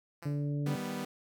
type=tone with exponential decay; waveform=5% pulse; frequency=170 Hz; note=F3; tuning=46 cents flat; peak=-33 dBFS; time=0.22-0.57 s; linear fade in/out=5 ms; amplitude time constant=76 ms
type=harmonic tone; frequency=144.9 Hz; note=D3; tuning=23 cents flat; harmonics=1 / 2 / 3 / 4; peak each=-31 / -38 / -46 / -48 dBFS; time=0.25-0.76 s; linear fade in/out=10 ms
type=chord; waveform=sawtooth; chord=Eb augmented; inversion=none; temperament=equal; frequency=155.56 / 196 / 246.9 Hz; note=Eb3 / G3 / B3; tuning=0 / 0 / 0 cents; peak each=-39 / -35 / -34 dBFS; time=0.66-1.05 s; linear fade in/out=5 ms
effects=none